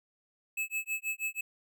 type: tone with tremolo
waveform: square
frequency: 2600 Hz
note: E7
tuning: 24 cents flat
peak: -30 dBFS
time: 0.57-1.41 s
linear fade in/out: 5 ms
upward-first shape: sine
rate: 6.2 Hz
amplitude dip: 100%
effects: none